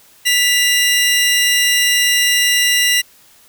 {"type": "tone pair together", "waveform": "sawtooth", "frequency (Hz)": [1975.5, 2810], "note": ["B6", "F7"], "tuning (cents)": [0, 10], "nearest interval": "tritone", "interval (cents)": 610, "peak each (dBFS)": -11, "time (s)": [0.25, 3.02], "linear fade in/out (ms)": 20, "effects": ["white hiss -48 dBFS RMS until 3.48 s"]}